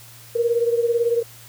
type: beating tone pair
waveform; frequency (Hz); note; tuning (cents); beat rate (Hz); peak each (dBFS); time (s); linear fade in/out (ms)
sine; 466.2 / 484.2; A#4 / B4; 0 / -34; 18; -18 / -23; 0.35-1.23; 10
effects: added 116 Hz sine -47 dBFS peak until 1.48 s + white hiss -45 dBFS RMS until 1.48 s